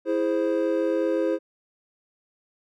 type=chord; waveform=triangle; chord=E augmented; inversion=none; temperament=equal; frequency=329.6 / 415.3 / 523.3 Hz; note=E4 / G#4 / B#4; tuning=0 / 0 / 0 cents; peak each=-23 / -26 / -23 dBFS; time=0.05-1.39 s; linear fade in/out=50 ms; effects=none